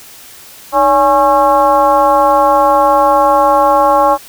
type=tone with frequency modulation; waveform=sine; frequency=830.6 Hz; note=G#5; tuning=in tune; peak=-6 dBFS; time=0.72-4.18 s; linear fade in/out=50 ms; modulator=261 Hz; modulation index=1.3; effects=white hiss -36 dBFS RMS until 4.28 s